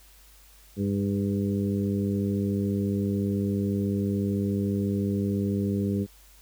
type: harmonic tone with a mistuned harmonic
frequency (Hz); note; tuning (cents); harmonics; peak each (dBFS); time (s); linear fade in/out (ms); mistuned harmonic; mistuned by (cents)
100; G2; +35; 1 / 2 / 3 / 4 / 5; -29 / -26 / -33 / -33 / -39; 0.76-6.07; 50; 5; -21
effects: added 50 Hz sine -54 dBFS peak until 6.41 s + white hiss -56 dBFS RMS until 6.41 s